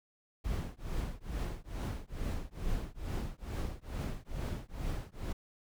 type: noise with tremolo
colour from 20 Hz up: brown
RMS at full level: -33 dBFS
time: 0.44-5.33 s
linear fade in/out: 10 ms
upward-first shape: triangle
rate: 2.3 Hz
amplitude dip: 100%
effects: none